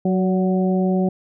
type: harmonic tone with a mistuned harmonic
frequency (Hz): 185.7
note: F#3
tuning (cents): +7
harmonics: 1 / 2 / 3 / 4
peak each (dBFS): -17 / -23 / -27 / -29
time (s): 0.05-1.09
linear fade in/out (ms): 5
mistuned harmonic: 3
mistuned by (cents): +31
effects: none